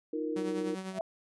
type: chord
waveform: sine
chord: Eb suspended second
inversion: none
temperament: equal with one note detuned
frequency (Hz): 311.1 / 345.8 / 466.2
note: Eb4 / F4 / Bb4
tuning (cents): 0 / -17 / 0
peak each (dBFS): -34 / -39 / -35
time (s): 0.13-0.75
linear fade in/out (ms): 5
type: tone with tremolo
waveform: sawtooth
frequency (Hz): 189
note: F#3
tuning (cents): +37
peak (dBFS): -31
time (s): 0.36-0.99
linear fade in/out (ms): 5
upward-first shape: triangle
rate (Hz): 10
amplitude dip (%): 60
type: tone with exponential growth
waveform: sine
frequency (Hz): 659.3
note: E5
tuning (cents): 0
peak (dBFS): -26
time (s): 0.89-1.01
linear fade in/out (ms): 1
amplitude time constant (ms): 24
effects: resampled to 24000 Hz